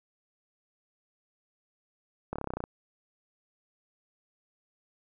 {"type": "slowing click train", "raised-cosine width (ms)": 1, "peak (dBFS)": -19, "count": 11, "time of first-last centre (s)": [2.33, 2.64], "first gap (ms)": 27, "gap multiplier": 1.03, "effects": []}